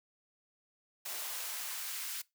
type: noise with high-pass filter sweep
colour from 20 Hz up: white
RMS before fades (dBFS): -40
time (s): 1.05-2.22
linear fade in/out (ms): 10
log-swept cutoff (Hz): 470 to 1700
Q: 0.83
effects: noise-tail reverb RT60 0.2 s tail -22 dB re dry